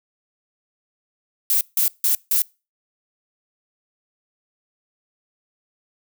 violet noise bursts, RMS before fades -18 dBFS, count 4, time 1.5-2.42 s, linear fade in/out 2 ms, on 110 ms, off 160 ms, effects noise-tail reverb RT60 0.3 s tail -25 dB re dry

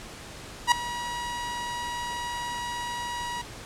sawtooth tone with ADSR envelope, 961 Hz, B5, 48 cents flat, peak -10 dBFS, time 0.67-3.42 s, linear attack 48 ms, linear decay 3 ms, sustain -17 dB, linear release 10 ms, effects pink hiss -42 dBFS RMS until 3.65 s + low-pass 9000 Hz 12 dB/octave

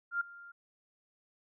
sine tone with ADSR envelope, 1396.9 Hz, F6, in tune, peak -27 dBFS, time 0.11-0.52 s, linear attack 96 ms, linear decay 10 ms, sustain -21 dB, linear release 10 ms, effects none

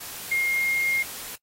sine tone in noise, 2132 Hz, C7, 32 cents sharp, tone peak -21 dBFS, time 0.31-1.03 s, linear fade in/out 10 ms, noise white, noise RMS -37 dBFS, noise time 0-1.36 s, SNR +13 dB, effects noise-tail reverb RT60 0.1 s tail -23 dB re dry + AAC 48 kbps

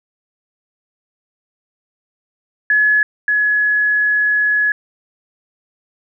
sine tone pair in turn, 1700 / 1692 Hz, G#6 / G#6, +40 / +32 cents, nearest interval unison, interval 8 cents, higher first, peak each -10 / -12 dBFS, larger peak first, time 2.7-3.03 / 3.28-4.72 s, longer second, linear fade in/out 2 ms, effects none

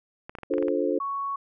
clicks, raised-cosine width 0.5 ms, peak -23 dBFS, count 8, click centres 0.295 / 0.352 / 0.386 / 0.433 / 0.538 / 0.582 / 0.626 / 0.683 s
sine chord, D minor seventh, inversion none, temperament just, 293.7 / 352.4 / 440.5 / 528.6 Hz, D4 / F4 / A4 / C5, 0 / +16 / +2 / +18 cents, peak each -28 dBFS, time 0.5-0.99 s, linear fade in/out 10 ms
sine tone, 1112 Hz, C#6, 5 cents sharp, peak -27 dBFS, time 1-1.36 s, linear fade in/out 5 ms
effects none

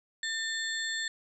sine tone cluster, 1796 / 3552 / 4322 / 7550 Hz, A6 / A7 / C#8 / A#8, +35 / +16 / -45 / +21 cents, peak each -33 / -37 / -40 / -40 dBFS, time 0.23-1.08 s, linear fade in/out 2 ms, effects none

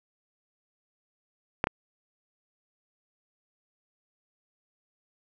clicks, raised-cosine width 0.5 ms, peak -8 / -11 dBFS, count 2, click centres 1.641 / 1.671 s, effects none

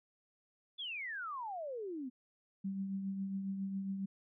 sine exponential sweep, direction down, 3520 to 242.1 Hz, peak -39 dBFS, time 0.78-2.1 s, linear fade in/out 20 ms
sine tone with tremolo, 194.4 Hz, G3, 14 cents flat, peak -34 dBFS, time 2.64-4.06 s, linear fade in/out 10 ms, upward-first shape triangle, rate 7.3 Hz, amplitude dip 45%
effects none

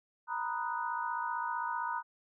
sine chord, B major seventh, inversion third, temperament equal, 932.3 / 987.8 / 1244.5 / 1480 Hz, A#5 / B5 / D#6 / F#6, 0 / 0 / 0 / 0 cents, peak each -36 / -38 / -40 / -40 dBFS, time 0.27-2.03 s, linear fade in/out 50 ms, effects none

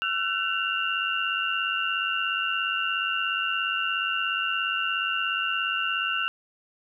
sine tone cluster, 1346 / 1508 / 2738 / 2835 Hz, E6 / F#6 / F7 / F7, +36 / +32 / -35 / +25 cents, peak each -30 dBFS, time 0.02-6.28 s, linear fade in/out 0 ms, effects none

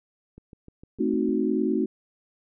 click train, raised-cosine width 3 ms, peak -32 dBFS, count 7, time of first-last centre 0.38-1.29 s, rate 6.59 Hz
sine chord, A diminished seventh, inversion none, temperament equal, 220 / 261.6 / 311.1 / 370 Hz, A3 / C4 / Eb4 / Gb4, 0 / 0 / 0 / 0 cents, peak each -27 dBFS, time 0.99-1.86 s, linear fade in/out 10 ms
effects none

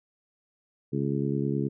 harmonic tone, 69.6 Hz, C#2, 8 cents sharp, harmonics 2 / 3 / 4 / 5 / 6, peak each -29 / -31 / -32 / -33 / -34 dBFS, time 0.92-1.69 s, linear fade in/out 20 ms, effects none

